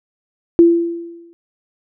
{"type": "tone with exponential decay", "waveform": "sine", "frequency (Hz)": 339, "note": "E4", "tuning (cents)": 49, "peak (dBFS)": -3, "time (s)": [0.59, 1.33], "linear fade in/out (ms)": 0, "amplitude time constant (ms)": 160, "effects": []}